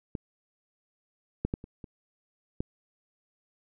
clicks, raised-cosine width 3 ms, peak -20 / -14 / -16 / -30 / -29 / -17 dBFS, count 6, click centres 0.152 / 1.45 / 1.539 / 1.641 / 1.842 / 2.605 s, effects none

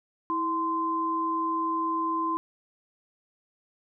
sine tone pair together, 326.3 / 1035.9 Hz, E4 / C6, -18 / -18 cents, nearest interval octave + minor sixth, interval 2000 cents, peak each -31 / -26 dBFS, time 0.3-2.37 s, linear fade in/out 0 ms, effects none

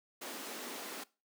pink high-pass noise, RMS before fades -44 dBFS, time 0.21-1.04 s, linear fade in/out 10 ms, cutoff 220 Hz, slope 48 dB/octave, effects noise-tail reverb RT60 0.3 s tail -21 dB re dry

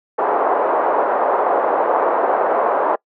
pink band-pass noise, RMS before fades -17 dBFS, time 0.18-2.96 s, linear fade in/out 10 ms, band 460 to 1100 Hz, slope 24 dB/octave, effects noise-tail reverb RT60 0.1 s tail -25 dB re dry

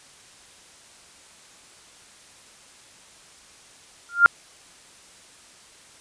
sine tone with exponential growth, 1396.9 Hz, F6, in tune, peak -5 dBFS, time 4.09-4.26 s, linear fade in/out 0 ms, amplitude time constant 35 ms, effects white hiss -50 dBFS RMS until 6 s + resampled to 22050 Hz

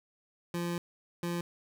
25% pulse tone bursts at uneven times, 172.7 Hz, F3, 19 cents flat, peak -28 dBFS, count 2, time 0.54-0.78 / 1.23-1.41 s, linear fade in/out 2 ms, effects none

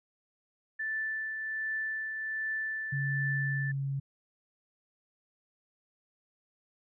sine tone with tremolo, 1760 Hz, A6, in tune, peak -30 dBFS, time 0.79-3.72 s, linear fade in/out 10 ms, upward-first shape triangle, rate 1.3 Hz, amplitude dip 40%
sine tone with pitch glide, 138.59 to 137.63 Hz, C#3 to C#3, 0 to -12 cents, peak -30 dBFS, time 2.92-4 s, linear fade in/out 10 ms, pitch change -12 cents, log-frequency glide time 3.25-3.75 s
effects none

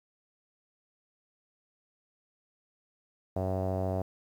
sawtooth tone with low-pass filter, 93.9 Hz, F#2, 26 cents sharp, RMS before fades -31 dBFS, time 3.36-4.02 s, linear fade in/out 5 ms, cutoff 660 Hz, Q 4.6, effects 10-bit

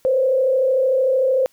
sine tone with frequency modulation, 523.3 Hz, C5, in tune, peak -14 dBFS, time 0.05-1.46 s, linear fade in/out 0 ms, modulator 33.3 Hz, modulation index 0.69, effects white hiss -59 dBFS RMS until 1.52 s

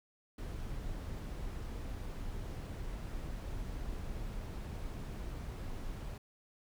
brown noise, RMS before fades -41 dBFS, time 0.38-6.18 s, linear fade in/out 5 ms, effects none

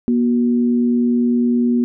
sine tone pair together, 240.2 / 370 Hz, B3 / F#4, -48 / 0 cents, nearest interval perfect fifth, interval 748 cents, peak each -13 / -24 dBFS, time 0.08-1.84 s, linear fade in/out 0 ms, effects none

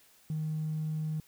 triangle tone, 155.6 Hz, D#3, in tune, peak -27 dBFS, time 0.3-1.2 s, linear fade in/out 2 ms, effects tanh soft clip ceiling -28 dBFS + white hiss -62 dBFS RMS until 1.27 s

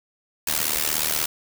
white noise with amplitude modulation, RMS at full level -20 dBFS, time 0.47-1.26 s, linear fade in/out 5 ms, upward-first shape sine, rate 76.8 Hz, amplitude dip 90%, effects none

